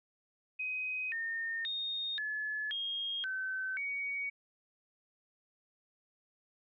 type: tone with pitch steps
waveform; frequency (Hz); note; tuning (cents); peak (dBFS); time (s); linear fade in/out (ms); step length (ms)
sine; 2516 / 1826 / 3696 / 1716 / 3248 / 1531 / 2247; D#7 / A#6 / A#7 / A6 / G#7 / G6 / C#7; +19 / -36 / -16 / -44 / -39 / -41 / +23; -34; 0.59-4.3; 10; 530
effects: none